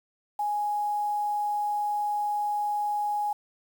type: tone with quantisation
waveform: sine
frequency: 830.6 Hz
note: G#5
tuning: in tune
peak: -25 dBFS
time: 0.39-3.33 s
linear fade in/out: 5 ms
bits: 8
effects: none